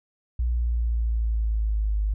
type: linear sweep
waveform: sine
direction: down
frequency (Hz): 60.2 to 51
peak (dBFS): -21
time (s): 0.39-2.14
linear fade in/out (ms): 5
effects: none